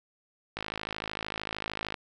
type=click train; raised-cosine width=0.3 ms; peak=-17 dBFS; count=74; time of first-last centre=0.57-1.942 s; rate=53.2 Hz; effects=none